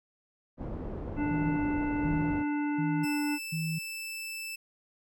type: low-pass noise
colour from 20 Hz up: pink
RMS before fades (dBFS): -37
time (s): 0.57-2.45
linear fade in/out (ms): 50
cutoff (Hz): 550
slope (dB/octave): 12
type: harmonic tone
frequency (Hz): 293.8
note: D4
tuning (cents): +1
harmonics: 1 / 3 / 5 / 7 / 9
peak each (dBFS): -28 / -38 / -42 / -45 / -47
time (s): 1.16-3.39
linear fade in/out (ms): 50
type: tone bursts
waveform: sine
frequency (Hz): 160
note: D#3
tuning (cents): +49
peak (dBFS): -30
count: 4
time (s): 1.3-3.79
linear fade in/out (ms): 10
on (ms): 270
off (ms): 470
type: tone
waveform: sawtooth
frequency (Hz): 2640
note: E7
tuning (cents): +2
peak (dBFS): -33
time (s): 3.03-4.56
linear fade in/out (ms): 10
effects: none